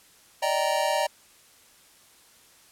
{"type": "chord", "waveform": "square", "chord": "Eb major seventh", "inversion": "third", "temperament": "just", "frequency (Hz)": [583.4, 622.3, 777.8, 933.4], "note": ["D5", "Eb5", "G5", "Bb5"], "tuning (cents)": [-12, 0, -14, 2], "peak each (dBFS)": [-29, -29, -30, -29], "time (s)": [0.42, 1.07], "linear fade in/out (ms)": 10, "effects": ["white hiss -56 dBFS RMS until 2.71 s", "low-pass 12000 Hz 12 dB/octave"]}